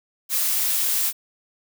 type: noise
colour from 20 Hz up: blue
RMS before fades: -22 dBFS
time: 0.29-1.13 s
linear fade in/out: 50 ms
effects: none